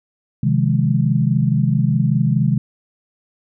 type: chord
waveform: sine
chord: F minor seventh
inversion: second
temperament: equal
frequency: 130.81 / 155.56 / 174.61 / 207.7 Hz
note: C3 / Eb3 / F3 / Ab3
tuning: 0 / 0 / 0 / 0 cents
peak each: -17 / -18 / -23 / -20 dBFS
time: 0.43-2.58 s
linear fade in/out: 5 ms
effects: none